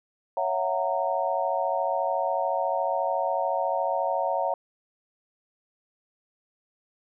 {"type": "chord", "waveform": "sine", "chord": "F# dominant seventh", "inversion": "second", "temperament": "just", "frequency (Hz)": [555, 666, 740, 925], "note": ["C#5", "E5", "F#5", "A#5"], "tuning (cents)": [2, 18, 0, -14], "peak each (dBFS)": -29, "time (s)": [0.37, 4.54], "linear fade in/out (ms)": 2, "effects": []}